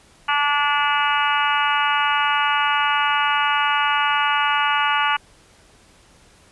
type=harmonic tone; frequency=290 Hz; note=D4; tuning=22 cents flat; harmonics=3 / 4 / 5 / 6 / 7 / 8 / 9 / 10; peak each=-22 / -22 / -23 / -30 / -30 / -29 / -28 / -26 dBFS; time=0.28-5.17 s; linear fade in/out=10 ms; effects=pink hiss -52 dBFS RMS until 6.51 s + resampled to 24000 Hz